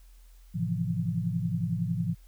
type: chord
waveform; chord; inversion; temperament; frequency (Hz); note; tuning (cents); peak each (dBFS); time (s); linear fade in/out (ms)
sine; F major seventh; first; just; 109.13 / 130.96 / 163.7 / 174.61; A2 / C3 / E3 / F3; -14 / +2 / -12 / 0; -33 / -35 / -31 / -31; 0.54-2.15; 20
effects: added 42 Hz sine -50 dBFS peak until 2.27 s + white hiss -65 dBFS RMS until 2.27 s